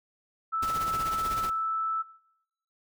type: tone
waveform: sine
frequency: 1316 Hz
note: E6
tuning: 3 cents flat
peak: -26 dBFS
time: 0.52-2.03 s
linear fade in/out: 20 ms
type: noise with tremolo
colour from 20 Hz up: pink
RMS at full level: -36 dBFS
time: 0.62-1.5 s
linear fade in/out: 10 ms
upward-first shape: sine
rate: 16 Hz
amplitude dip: 60%
effects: noise-tail reverb RT60 0.8 s tail -21 dB re dry